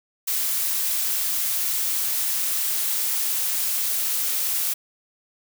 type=noise; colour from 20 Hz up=blue; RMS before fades=-24 dBFS; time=0.27-4.74 s; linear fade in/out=10 ms; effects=none